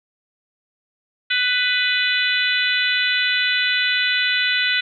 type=harmonic tone; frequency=497 Hz; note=B4; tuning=11 cents sharp; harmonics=3 / 4 / 5 / 6 / 7 / 8; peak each=-22 / -23 / -24 / -25 / -25 / -26 dBFS; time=1.3-4.81 s; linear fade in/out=10 ms; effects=none